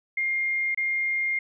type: tone with dropouts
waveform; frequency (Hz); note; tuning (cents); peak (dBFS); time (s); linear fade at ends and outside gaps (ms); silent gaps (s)
sine; 2120; C7; +22; -23; 0.17-1.39; 5; 0.747-0.774
effects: none

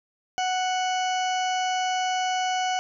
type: harmonic tone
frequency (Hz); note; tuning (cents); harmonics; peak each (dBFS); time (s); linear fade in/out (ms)
740; F#5; 0; 1 / 2 / 3 / 4 / 6 / 7 / 8 / 9; -24 / -34 / -36 / -33 / -43 / -44 / -38 / -44; 0.38-2.79; 0
effects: none

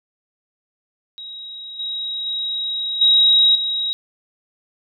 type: tone with level steps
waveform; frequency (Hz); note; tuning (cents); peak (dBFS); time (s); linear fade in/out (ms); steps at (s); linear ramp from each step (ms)
sine; 3817; A#7; +40; -31 / -23 / -21 / -10 / -19; 1.18-3.93; 0; 1.79 / 2.26 / 3.01 / 3.55; 5
effects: none

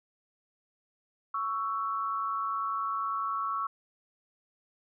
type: tone pair together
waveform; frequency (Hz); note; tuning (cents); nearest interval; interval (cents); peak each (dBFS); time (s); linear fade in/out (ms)
sine; 1114 / 1324; C#6 / E6; +8 / +7; minor third; 299; -31 / -33; 1.34-3.67; 5
effects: none

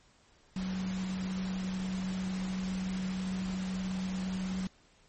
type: tone in noise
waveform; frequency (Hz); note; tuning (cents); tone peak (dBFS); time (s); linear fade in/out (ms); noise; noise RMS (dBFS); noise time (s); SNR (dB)
sine; 187.2; F#3; +20; -32; 0.56-4.67; 2; pink; -44; 0.56-4.67; +9
effects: pink hiss -64 dBFS RMS until 5.08 s + MP3 32 kbps

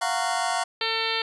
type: chord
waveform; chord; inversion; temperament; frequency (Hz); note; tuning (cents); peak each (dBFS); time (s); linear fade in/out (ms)
sawtooth; Gb major seventh; third; just; 693.7 / 740 / 925 / 1110; F5 / Gb5 / Bb5 / Db6; -12 / 0 / -14 / +2; -24 / -24 / -26 / -27; 0.01-0.64; 10
type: harmonic tone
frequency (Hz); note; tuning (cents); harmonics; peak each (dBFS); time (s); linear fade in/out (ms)
450.1; A4; +39; 1 / 2 / 3 / 4 / 5 / 6 / 7 / 8 / 9 / 10; -33 / -33 / -33 / -33 / -33 / -33 / -33 / -33 / -33 / -33; 0.81-1.22; 2
effects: resampled to 24000 Hz + 9-bit

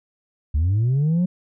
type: linear sweep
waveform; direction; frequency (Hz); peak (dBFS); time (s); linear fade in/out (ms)
sine; up; 69.2 to 185; -14; 0.54-1.26; 10
effects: tanh soft clip ceiling -15 dBFS

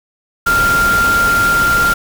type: tone in noise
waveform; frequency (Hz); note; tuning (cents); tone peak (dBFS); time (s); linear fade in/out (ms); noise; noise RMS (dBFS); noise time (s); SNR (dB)
sine; 1391; F6; -7; -10; 0.46-1.94; 10; pink; -20; 0.46-1.94; +7
effects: none

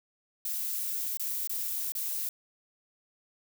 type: noise with dropouts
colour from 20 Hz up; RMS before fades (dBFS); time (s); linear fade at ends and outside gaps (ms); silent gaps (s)
violet; -33; 0.45-2.29; 2; 1.172-1.196 / 1.474-1.495 / 1.921-1.951
effects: none

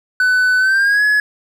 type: tone with pitch glide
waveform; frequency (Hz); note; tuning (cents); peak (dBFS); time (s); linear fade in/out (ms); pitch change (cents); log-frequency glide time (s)
triangle; 1500 to 1693.4; F#6 to G#6; +23 to +33; -9; 0.2-1.2; 2; +210; 0.58-1.04
effects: none

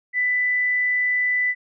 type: tone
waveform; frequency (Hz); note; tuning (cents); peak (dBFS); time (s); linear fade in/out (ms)
sine; 1990; B6; +13; -18; 0.13-1.55; 50
effects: none

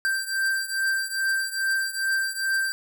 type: beating tone pair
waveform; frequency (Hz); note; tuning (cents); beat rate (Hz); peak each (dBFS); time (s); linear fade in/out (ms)
square; 1568 / 1570.4; G6 / G6; 0 / +3; 2.4; -26 / -29; 0.05-2.72; 0
effects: none

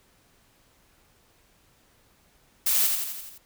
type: noise with echo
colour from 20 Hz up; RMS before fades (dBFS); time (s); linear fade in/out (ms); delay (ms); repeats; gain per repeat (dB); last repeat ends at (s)
blue; -23; 2.66-2.87; 5; 85; 6; -4; 3.38
effects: pink hiss -62 dBFS RMS until 3.45 s

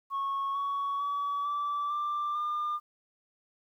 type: tone with pitch steps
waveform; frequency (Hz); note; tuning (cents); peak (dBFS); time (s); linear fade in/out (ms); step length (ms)
sine; 1100 / 1119.9 / 1140.1 / 1160.7 / 1181.7 / 1203; C#6 / C#6 / C#6 / D6 / D6 / D6; -14 / +17 / +48 / -21 / +10 / +41; -27; 0.1-2.8; 50; 450
effects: tanh soft clip ceiling -27 dBFS + 11-bit

